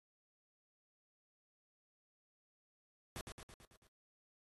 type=noise with echo; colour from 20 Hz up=pink; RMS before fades=-45 dBFS; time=3.16-3.21 s; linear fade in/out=0 ms; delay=110 ms; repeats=6; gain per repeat=-4 dB; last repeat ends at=3.87 s; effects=AAC 32 kbps